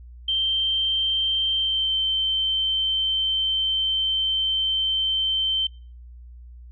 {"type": "tone with pitch glide", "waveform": "sine", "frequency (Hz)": [3136, 3105], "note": ["G7", "G7"], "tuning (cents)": [0, -17], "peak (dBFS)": -20, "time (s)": [0.28, 5.67], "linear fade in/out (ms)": 5, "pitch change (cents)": -17, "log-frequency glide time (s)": [1.56, 1.95], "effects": ["noise-tail reverb RT60 0.4 s tail -25 dB re dry", "added 60 Hz sine -40 dBFS peak until 6.71 s"]}